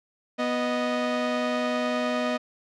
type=tone pair together; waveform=sawtooth; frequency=246.2 / 620.4 Hz; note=B3 / D#5; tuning=-5 / -5 cents; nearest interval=octave + major third; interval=1600 cents; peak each=-23 dBFS; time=0.38-2.38 s; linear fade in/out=20 ms; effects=low-pass 4000 Hz 12 dB/octave

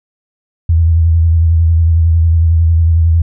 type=tone with vibrato; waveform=sine; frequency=82.41 Hz; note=E2; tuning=in tune; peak=-6 dBFS; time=0.69-3.22 s; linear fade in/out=5 ms; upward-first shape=sine; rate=11 Hz; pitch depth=46 cents each way; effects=none

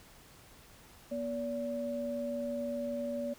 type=tone pair together; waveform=sine; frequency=241.2 / 573.7 Hz; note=B3 / D5; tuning=-41 / -41 cents; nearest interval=octave + minor third; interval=1500 cents; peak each=-37 / -35 dBFS; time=1.11-3.34 s; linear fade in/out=10 ms; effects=pink hiss -57 dBFS RMS until 3.38 s

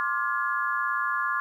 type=chord; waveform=sine; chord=D half-diminished seventh; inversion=third; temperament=just; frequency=1057.2 / 1174.7 / 1409.6 / 1691.5 Hz; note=C6 / D6 / F6 / Ab6; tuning=+18 / 0 / +16 / +31 cents; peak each=-30 dBFS; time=0-1.4 s; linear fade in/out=0 ms; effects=10-bit

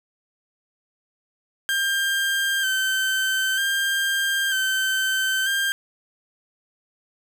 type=tone with vibrato; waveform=30% pulse; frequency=1568 Hz; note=G6; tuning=in tune; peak=-18 dBFS; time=1.69-5.72 s; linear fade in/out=0 ms; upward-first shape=square; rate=0.53 Hz; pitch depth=29 cents each way; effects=none

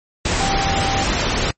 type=tone in noise; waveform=sine; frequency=784 Hz; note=G5; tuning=in tune; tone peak=-21 dBFS; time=0.4-1.04 s; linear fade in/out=5 ms; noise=pink; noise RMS=-19 dBFS; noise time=0.25-1.51 s; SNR=-5 dB; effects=noise-tail reverb RT60 0.1 s tail -26 dB re dry + MP3 32 kbps

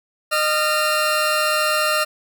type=tone pair together; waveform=20% pulse; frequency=613 / 1382.9 Hz; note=D#5 / F6; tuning=-26 / -17 cents; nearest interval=octave + major second; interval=1409 cents; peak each=-15 dBFS; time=0.31-2.05 s; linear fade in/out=20 ms; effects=none

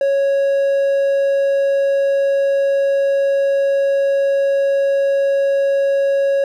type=tone; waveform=triangle; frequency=553 Hz; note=C#5; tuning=4 cents flat; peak=-11 dBFS; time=0.01-6.44 s; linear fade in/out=2 ms; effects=none

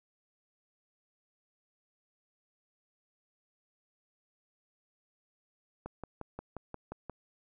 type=click train; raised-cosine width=1 ms; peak=-26 dBFS; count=8; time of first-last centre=5.86-7.097 s; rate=5.66 Hz; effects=none

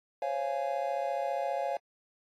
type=chord; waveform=triangle; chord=Db major seventh; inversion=third; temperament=just; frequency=519.7 / 554.4 / 693 / 831.5 Hz; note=C5 / Db5 / F5 / Ab5; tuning=-12 / 0 / -14 / +2 cents; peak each=-38 / -32 / -32 / -34 dBFS; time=0.22-1.77 s; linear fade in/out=2 ms; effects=AAC 48 kbps

